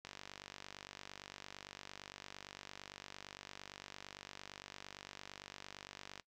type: click train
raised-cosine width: 0.2 ms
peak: -30 dBFS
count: 301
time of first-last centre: 0.05-6.198 s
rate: 48.8 Hz
effects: noise-tail reverb RT60 0.1 s tail -19 dB re dry